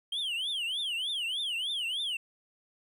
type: tone with vibrato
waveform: triangle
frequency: 3119 Hz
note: G7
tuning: 9 cents flat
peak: -29 dBFS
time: 0.12-2.17 s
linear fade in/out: 5 ms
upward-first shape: triangle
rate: 3.3 Hz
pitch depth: 280 cents each way
effects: none